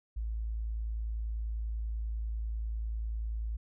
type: tone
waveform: sine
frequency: 55.1 Hz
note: A1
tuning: 3 cents sharp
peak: -32 dBFS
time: 0.16-3.57 s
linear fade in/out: 10 ms
effects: none